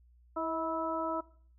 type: harmonic tone with a mistuned harmonic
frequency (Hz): 326.4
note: E4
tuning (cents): -17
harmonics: 1 / 2 / 3 / 4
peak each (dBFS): -37 / -36 / -38 / -37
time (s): 0.36-1.21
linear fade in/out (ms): 10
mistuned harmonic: 2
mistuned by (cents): -29
effects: noise-tail reverb RT60 0.5 s tail -19 dB re dry + added 60 Hz sine -59 dBFS peak until 1.58 s